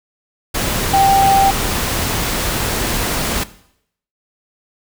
sine tone in noise, 784 Hz, G5, in tune, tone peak -9 dBFS, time 0.93-1.51 s, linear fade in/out 10 ms, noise pink, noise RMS -19 dBFS, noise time 0.54-3.44 s, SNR +7 dB, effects noise-tail reverb RT60 0.7 s tail -17 dB re dry

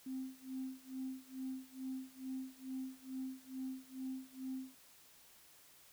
sine tone with tremolo, 261.6 Hz, C4, in tune, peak -38 dBFS, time 0.06-4.75 s, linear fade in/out 5 ms, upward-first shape sine, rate 2.3 Hz, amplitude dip 95%, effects tanh soft clip ceiling -34 dBFS + white hiss -63 dBFS RMS until 5.92 s

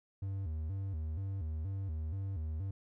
triangle tone with vibrato, 87.31 Hz, F2, in tune, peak -33 dBFS, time 0.22-2.71 s, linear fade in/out 5 ms, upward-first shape square, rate 2.1 Hz, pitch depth 190 cents each way, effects none

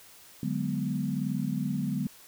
sine chord, G# half-diminished seventh, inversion second, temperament equal, 146.83 / 185 / 207.7 / 246.9 Hz, D3 / F#3 / G#3 / B3, 0 / 0 / 0 / 0 cents, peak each -33 dBFS, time 0.43-2.07 s, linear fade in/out 2 ms, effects white hiss -53 dBFS RMS until 2.27 s

